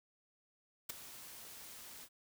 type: noise with ADSR envelope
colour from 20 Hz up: white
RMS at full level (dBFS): -38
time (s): 0.89-2.09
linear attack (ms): 9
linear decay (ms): 12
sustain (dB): -14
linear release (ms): 60
effects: none